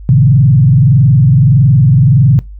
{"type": "tone with frequency modulation", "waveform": "sine", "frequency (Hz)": 134, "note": "C3", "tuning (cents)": 42, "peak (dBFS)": -3, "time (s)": [0.09, 2.39], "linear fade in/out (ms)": 0, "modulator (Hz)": 21.6, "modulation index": 1.1, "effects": ["noise-tail reverb RT60 0.2 s tail -19 dB re dry", "added 50 Hz sine -26 dBFS peak until 2.59 s"]}